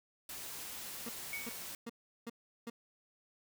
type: noise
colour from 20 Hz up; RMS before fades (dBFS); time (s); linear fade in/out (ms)
white; -45; 0.29-1.75; 2
type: tone bursts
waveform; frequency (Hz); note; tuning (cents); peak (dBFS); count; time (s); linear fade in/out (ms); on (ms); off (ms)
30% pulse; 233.1; A#3; 0; -38; 5; 1.06-2.7; 5; 32; 370
type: tone with exponential decay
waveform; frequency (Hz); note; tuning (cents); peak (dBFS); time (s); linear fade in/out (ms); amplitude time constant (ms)
sine; 2238; C#7; +16; -36; 1.33-1.72; 1; 83
effects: none